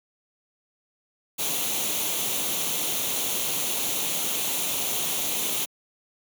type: noise with comb filter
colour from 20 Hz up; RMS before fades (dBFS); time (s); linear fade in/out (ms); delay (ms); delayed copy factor
white; -27; 1.38-5.66; 20; 0.3; +0.6
effects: high-pass 150 Hz 12 dB/octave